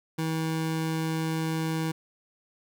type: tone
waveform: 25% pulse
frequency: 160.5 Hz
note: E3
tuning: 46 cents flat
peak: -23 dBFS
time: 0.18-1.92 s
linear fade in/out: 10 ms
effects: none